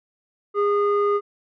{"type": "tone with low-pass filter", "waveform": "square", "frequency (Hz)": 408.9, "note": "G#4", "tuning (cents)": -27, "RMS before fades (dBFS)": -20, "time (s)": [0.54, 1.21], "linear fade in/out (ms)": 50, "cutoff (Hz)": 1100, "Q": 2.5, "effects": []}